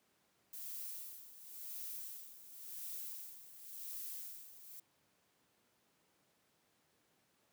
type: noise with tremolo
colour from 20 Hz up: violet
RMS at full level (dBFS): -45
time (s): 0.53-4.8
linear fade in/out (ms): 5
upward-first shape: sine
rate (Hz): 0.93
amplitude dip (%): 75
effects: pink hiss -75 dBFS RMS until 7.52 s + high-pass 150 Hz 12 dB/octave